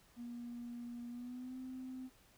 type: tone with pitch glide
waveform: triangle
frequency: 239.1 to 257.7 Hz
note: A#3 to C4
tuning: +44 to -26 cents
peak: -40 dBFS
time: 0.16-2.1 s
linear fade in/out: 50 ms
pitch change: +130 cents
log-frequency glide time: 1.09-1.57 s
effects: tanh soft clip ceiling -41 dBFS + pink hiss -67 dBFS RMS until 2.37 s